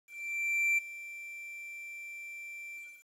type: tone with ADSR envelope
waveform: triangle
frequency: 2349 Hz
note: D7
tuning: in tune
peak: -23 dBFS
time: 0.07-3.05 s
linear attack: 710 ms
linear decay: 12 ms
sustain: -17 dB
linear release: 290 ms
effects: resampled to 32000 Hz + 10-bit